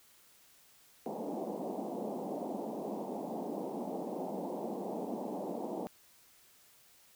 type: band-pass noise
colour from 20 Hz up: pink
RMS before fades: -39 dBFS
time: 1.06-5.87 s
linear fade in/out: 0 ms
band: 190 to 870 Hz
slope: 48 dB/octave
effects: white hiss -63 dBFS RMS until 7.15 s